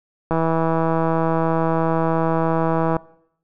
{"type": "click train", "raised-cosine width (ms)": 1, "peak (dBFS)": -7, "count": 434, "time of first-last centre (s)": [0.31, 2.966], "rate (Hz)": 163, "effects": ["noise-tail reverb RT60 0.7 s tail -21 dB re dry"]}